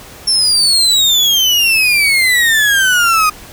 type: exponential sweep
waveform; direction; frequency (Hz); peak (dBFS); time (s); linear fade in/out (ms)
35% pulse; down; 5430 to 1232; -7; 0.27-3.3; 10
effects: pink hiss -35 dBFS RMS until 3.52 s